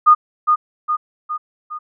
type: tone with echo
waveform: sine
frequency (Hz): 1226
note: D#6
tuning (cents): -26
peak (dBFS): -5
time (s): 0.06-0.15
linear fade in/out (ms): 20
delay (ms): 410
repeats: 4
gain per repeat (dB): -5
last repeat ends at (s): 1.79
effects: none